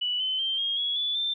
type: tone with pitch steps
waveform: sine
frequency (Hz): 2957 / 3051 / 3147 / 3247 / 3350 / 3456 / 3566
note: F#7 / G7 / G7 / G#7 / G#7 / A7 / A7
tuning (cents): -2 / -48 / +6 / -40 / +14 / -32 / +22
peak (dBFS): -25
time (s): 0.01-1.34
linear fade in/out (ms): 10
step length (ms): 190
effects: none

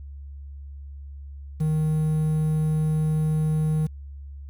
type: tone with quantisation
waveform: triangle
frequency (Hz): 155.56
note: D#3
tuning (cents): 0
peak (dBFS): -18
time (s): 1.6-3.87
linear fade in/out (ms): 10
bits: 8
effects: added 70 Hz sine -36 dBFS peak until 4.49 s

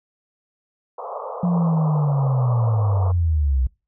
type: band-pass noise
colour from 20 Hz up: pink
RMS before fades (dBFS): -31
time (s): 0.98-3.12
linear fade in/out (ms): 5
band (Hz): 440 to 1200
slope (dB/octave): 96
type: linear sweep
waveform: sine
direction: down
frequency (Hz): 178.6 to 60.9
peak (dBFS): -16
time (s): 1.43-3.67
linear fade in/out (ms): 5
effects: noise-tail reverb RT60 0.3 s tail -26 dB re dry

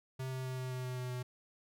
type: tone with pitch steps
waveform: square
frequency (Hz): 130.81 / 129.98 / 129.16 / 128.34 / 127.53 / 126.72 / 125.92 / 125.12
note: C3 / C3 / C3 / C3 / C3 / B2 / B2 / B2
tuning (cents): 0 / -11 / -22 / -33 / -44 / +45 / +34 / +23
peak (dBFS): -38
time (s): 0.19-1.23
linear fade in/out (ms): 10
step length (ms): 130
effects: none

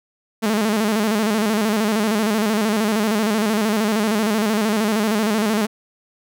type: tone with vibrato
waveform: sawtooth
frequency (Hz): 214.7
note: A3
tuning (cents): -42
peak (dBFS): -13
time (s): 0.42-5.67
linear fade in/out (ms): 20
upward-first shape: square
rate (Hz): 13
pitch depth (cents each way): 71
effects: none

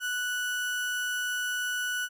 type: tone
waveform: 35% pulse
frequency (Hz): 1479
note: F#6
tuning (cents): -1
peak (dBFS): -27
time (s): 0-2.09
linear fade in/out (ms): 50
effects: none

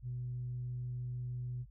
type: tone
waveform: sine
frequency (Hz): 123.8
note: B2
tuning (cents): +5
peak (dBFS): -36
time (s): 0.02-1.66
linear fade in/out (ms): 50
effects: tanh soft clip ceiling -32 dBFS + added 50 Hz sine -54 dBFS peak until 1.7 s

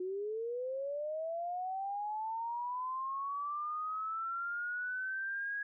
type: linear sweep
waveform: sine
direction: up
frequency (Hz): 359.4 to 1661.2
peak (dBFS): -35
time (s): 0-5.63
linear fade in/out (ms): 5
effects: none

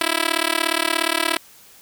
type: tone with amplitude modulation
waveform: 5% pulse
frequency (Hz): 329.6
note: E4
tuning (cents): 0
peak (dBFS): -3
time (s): 0.01-1.37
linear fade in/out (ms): 2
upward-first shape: sine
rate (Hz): 37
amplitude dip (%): 100
effects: white hiss -48 dBFS RMS until 1.81 s

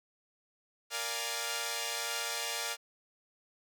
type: chord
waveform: 5% pulse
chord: Bb dominant seventh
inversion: none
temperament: equal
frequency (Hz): 466.2 / 587.3 / 698.5 / 830.6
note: Bb4 / D5 / F5 / Ab5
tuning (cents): 0 / 0 / 0 / 0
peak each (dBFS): -28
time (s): 0.9-2.77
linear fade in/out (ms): 50
effects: none

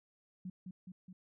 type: tone with echo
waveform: sine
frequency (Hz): 183.7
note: F#3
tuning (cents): -12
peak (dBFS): -40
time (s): 0.45-0.5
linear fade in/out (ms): 5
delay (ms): 210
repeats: 3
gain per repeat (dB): -3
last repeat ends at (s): 1.13
effects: none

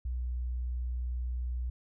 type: tone with pitch glide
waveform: sine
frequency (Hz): 61.8 to 61.34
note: B1 to B1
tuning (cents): +2 to -11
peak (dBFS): -31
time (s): 0.05-1.7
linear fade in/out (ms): 5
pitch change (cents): -13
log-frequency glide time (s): 0.17-0.22
effects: none

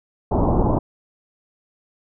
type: low-pass noise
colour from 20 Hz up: pink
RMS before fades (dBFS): -18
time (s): 0.31-0.79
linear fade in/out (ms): 10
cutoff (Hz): 1000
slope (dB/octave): 48
effects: none

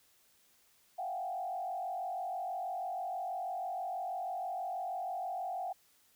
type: tone with frequency modulation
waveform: sine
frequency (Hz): 738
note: F#5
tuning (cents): -5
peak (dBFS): -35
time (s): 0.98-5.73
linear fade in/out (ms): 10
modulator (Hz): 46.2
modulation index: 1.2
effects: white hiss -68 dBFS RMS until 6.15 s

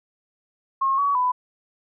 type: tone with pitch steps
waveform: sine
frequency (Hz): 1079 / 1130 / 998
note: C#6 / C#6 / B5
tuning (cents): -47 / +33 / +18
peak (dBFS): -18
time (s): 0.81-1.32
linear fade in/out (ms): 10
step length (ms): 170
effects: none

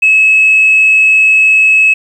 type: tone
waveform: sine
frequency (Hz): 2583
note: E7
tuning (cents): -36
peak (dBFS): -3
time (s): 0.02-1.94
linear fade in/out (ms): 10
effects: tanh soft clip ceiling 0 dBFS + 7-bit

